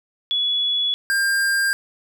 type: tone pair in turn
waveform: sine / square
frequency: 3396 / 1599.1 Hz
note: G#7 / G6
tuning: +38 / +34 cents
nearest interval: octave + minor second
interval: 1304 cents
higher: first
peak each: -18 dBFS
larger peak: neither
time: 0.31-0.94 / 1.1-1.73 s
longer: neither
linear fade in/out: 0 ms
effects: none